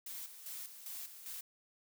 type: noise with tremolo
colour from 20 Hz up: blue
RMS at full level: -45 dBFS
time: 0.06-1.41 s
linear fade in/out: 5 ms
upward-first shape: square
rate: 2.5 Hz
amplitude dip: 60%
effects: none